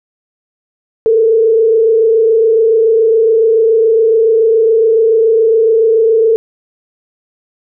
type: tone with frequency modulation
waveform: sine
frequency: 448.1 Hz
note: A4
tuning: 32 cents sharp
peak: -6 dBFS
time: 1.06-6.36 s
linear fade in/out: 0 ms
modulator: 27.1 Hz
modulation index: 0.62
effects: none